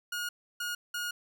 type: tone bursts at uneven times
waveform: sawtooth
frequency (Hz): 1436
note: F6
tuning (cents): +48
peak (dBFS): -29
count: 3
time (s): 0.12-0.29 / 0.6-0.75 / 0.94-1.11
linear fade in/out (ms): 5
effects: none